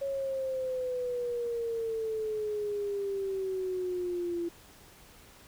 sine exponential sweep, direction down, 554.4 to 340.1 Hz, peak -30 dBFS, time 0.01-4.49 s, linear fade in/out 10 ms, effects pink hiss -55 dBFS RMS until 5.47 s

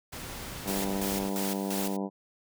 pink noise, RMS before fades -40 dBFS, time 0.12-1.3 s, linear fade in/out 10 ms
harmonic tone, 98 Hz, G2, in tune, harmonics 2 / 3 / 4 / 5 / 6 / 7 / 8 / 9 / 10, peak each -32 / -36 / -38 / -40 / -42 / -43 / -44 / -45 / -46 dBFS, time 0.64-2.1 s, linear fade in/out 50 ms
white noise with tremolo, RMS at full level -35 dBFS, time 0.67-1.97 s, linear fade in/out 10 ms, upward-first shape square, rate 2.9 Hz, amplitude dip 70%
effects none

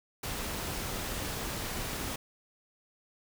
pink noise, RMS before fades -36 dBFS, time 0.23-2.16 s, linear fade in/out 5 ms, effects none

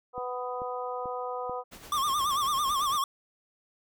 harmonic tone, 249 Hz, B3, 14 cents sharp, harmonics 2 / 3 / 4 / 5, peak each -35 / -37 / -38 / -39 dBFS, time 0.13-1.64 s, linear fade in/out 50 ms
click train, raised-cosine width 2 ms, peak -30 dBFS, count 4, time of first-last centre 0.18-1.496 s, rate 2.28 Hz
pink noise with tremolo, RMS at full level -45 dBFS, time 1.71-3 s, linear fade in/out 20 ms, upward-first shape sine, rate 8.4 Hz, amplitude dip 55%
square tone with vibrato, 1137 Hz, C#6, 44 cents sharp, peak -26 dBFS, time 1.92-3.04 s, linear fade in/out 2 ms, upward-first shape sine, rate 9 Hz, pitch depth 120 cents each way
effects none

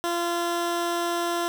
15% pulse tone, 343.9 Hz, F4, 27 cents flat, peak -18 dBFS, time 0.04-1.48 s, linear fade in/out 0 ms, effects none

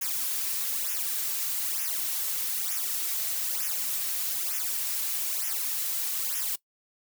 blue noise with flanger, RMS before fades -30 dBFS, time 0.01-6.56 s, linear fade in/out 10 ms, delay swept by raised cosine 0.23 to 4.23 ms, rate 1.1 Hz, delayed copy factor -1, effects noise-tail reverb RT60 0.1 s tail -20 dB re dry

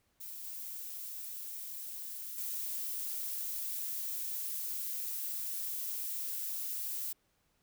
violet noise with level steps, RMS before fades -45 / -43 / -38 dBFS, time 0.2-7.13 s, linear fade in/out 10 ms, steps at 0.44 / 2.38 s, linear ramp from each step 2 ms, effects pink hiss -75 dBFS RMS until 7.62 s

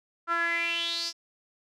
sawtooth tone with band-pass filter sweep, 337.8 Hz, E4, 42 cents sharp, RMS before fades -29 dBFS, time 0.27-1.13 s, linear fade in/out 50 ms, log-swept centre 1300 to 5400 Hz, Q 6.8, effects none

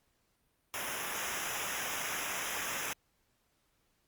pink noise with comb filter, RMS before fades -37 dBFS, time 0.74-2.93 s, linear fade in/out 0 ms, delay 0.23 ms, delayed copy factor -0.95, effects pink hiss -75 dBFS RMS until 4.07 s + Opus 48 kbps

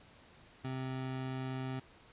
25% pulse tone, 130.81 Hz, C3, in tune, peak -33 dBFS, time 0.64-1.8 s, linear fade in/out 10 ms, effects pink hiss -60 dBFS RMS until 2.12 s + resampled to 8000 Hz

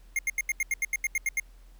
square tone bursts, 2128 Hz, C7, 29 cents sharp, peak -25 dBFS, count 12, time 0.16-1.399 s, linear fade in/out 2 ms, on 29 ms, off 81 ms, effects added 41 Hz sine -49 dBFS peak until 1.79 s + pink hiss -64 dBFS RMS until 1.79 s

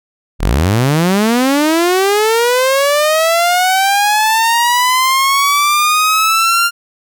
sawtooth linear sweep, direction up, 32.7 to 1400 Hz, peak -6 dBFS, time 0.39-6.71 s, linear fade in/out 50 ms, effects none

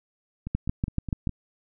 two click trains, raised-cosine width 5 ms, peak -20 / -12 dBFS, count 5 / 6, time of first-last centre 0.47-1.293 / 0.55-1.273 s, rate 4.86 / 6.92 Hz, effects none

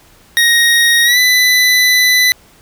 25% pulse tone with pitch glide, 1873 to 1995.9 Hz, A#6 to B6, +8 to +18 cents, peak -4 dBFS, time 0.37-2.32 s, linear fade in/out 0 ms, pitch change +110 cents, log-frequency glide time 1.04-1.18 s, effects pink hiss -46 dBFS RMS until 2.61 s

